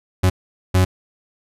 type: tone bursts at uneven times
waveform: 40% pulse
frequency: 92.5 Hz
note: F#2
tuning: in tune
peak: -11 dBFS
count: 2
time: 0.23-0.3 / 0.74-0.85 s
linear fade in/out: 10 ms
effects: resampled to 32000 Hz